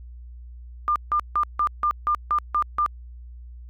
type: tone bursts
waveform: sine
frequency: 1200 Hz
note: D6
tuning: 37 cents sharp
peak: -18 dBFS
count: 9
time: 0.88-2.862 s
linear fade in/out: 0 ms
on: 78 ms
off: 160 ms
effects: added 60 Hz sine -38 dBFS peak until 3.69 s